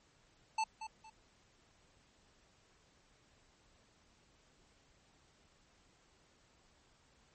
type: tone with echo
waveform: square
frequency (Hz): 881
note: A5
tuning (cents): +2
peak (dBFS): -32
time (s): 0.58-0.64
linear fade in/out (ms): 5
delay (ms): 230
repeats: 2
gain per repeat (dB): -11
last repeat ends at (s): 1.1
effects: pink hiss -69 dBFS RMS until 7.34 s + MP3 32 kbps